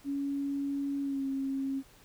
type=tone with pitch glide; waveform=sine; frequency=280 to 270.6 Hz; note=C#4 to C#4; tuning=+18 to -42 cents; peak=-30 dBFS; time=0.04-1.83 s; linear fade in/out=50 ms; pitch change=-60 cents; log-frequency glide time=1.01-1.25 s; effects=pink hiss -59 dBFS RMS until 2.04 s